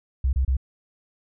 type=tone bursts; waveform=sine; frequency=65.41 Hz; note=C2; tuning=in tune; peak=-18 dBFS; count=3; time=0.24-0.568 s; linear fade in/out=5 ms; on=90 ms; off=29 ms; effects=none